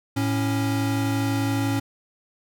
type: tone pair together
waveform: square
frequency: 109.63 / 277.2 Hz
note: A2 / C#4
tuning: -6 / 0 cents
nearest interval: octave + major third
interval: 1606 cents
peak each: -25 dBFS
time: 0.16-1.8 s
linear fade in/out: 10 ms
effects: none